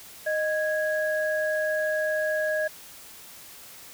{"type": "tone pair together", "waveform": "sine", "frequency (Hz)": [620, 1655.2], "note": ["D#5", "G#6"], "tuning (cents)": [-6, -6], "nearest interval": "octave + perfect fourth", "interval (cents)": 1700, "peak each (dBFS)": [-25, -28], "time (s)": [0.26, 2.68], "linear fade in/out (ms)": 10, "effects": ["white hiss -46 dBFS RMS until 3.93 s"]}